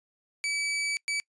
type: tone bursts at uneven times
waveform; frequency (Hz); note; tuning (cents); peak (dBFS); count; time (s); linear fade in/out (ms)
sawtooth; 2295; D7; -40; -24; 2; 0.44-0.97 / 1.08-1.2; 0
effects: noise-tail reverb RT60 0.1 s tail -24 dB re dry + resampled to 22050 Hz